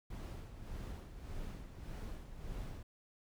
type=noise with tremolo; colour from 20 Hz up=brown; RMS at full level=-43 dBFS; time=0.1-2.83 s; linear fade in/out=5 ms; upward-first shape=sine; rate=1.7 Hz; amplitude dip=60%; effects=none